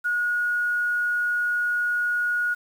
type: tone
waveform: sine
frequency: 1448 Hz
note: F#6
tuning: 38 cents flat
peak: -21 dBFS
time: 0.04-2.55 s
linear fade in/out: 20 ms
effects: 8-bit